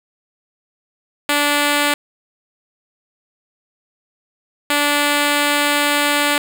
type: tone pair in turn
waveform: 5% pulse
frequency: 290.9 / 290.9 Hz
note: D4 / D4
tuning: -16 / -16 cents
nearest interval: unison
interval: 0 cents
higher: neither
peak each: -3 dBFS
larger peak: neither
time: 1.29-1.94 / 4.7-6.38 s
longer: second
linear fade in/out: 2 ms
effects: none